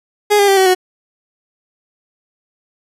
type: tone with pitch steps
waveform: 30% pulse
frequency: 415.3 / 403 / 391.1 / 379.5 / 368.3 Hz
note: G#4 / G4 / G4 / F#4 / F#4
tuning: 0 / +48 / -4 / +44 / -8 cents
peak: -6 dBFS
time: 0.3-0.75 s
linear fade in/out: 20 ms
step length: 90 ms
effects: resampled to 32000 Hz